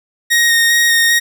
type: tone with vibrato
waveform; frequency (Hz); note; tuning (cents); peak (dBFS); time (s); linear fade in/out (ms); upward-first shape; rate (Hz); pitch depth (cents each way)
sawtooth; 1864.7; A#6; 0; -6; 0.3-1.2; 20; square; 2.5; 11
effects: none